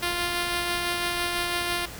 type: tone with tremolo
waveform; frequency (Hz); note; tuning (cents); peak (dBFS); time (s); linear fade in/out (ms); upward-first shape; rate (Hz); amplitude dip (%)
5% pulse; 349.2; F4; 0; -13; 0.02-1.86; 10; sine; 6; 25
effects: added 60 Hz sine -48 dBFS peak until 1.99 s + pink hiss -40 dBFS RMS until 1.99 s